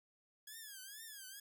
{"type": "tone with vibrato", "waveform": "5% pulse", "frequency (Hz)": 1661.2, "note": "G#6", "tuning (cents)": 0, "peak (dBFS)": -39, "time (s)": [0.47, 1.4], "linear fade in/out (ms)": 5, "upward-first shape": "triangle", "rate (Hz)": 2.2, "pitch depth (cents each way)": 180, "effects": []}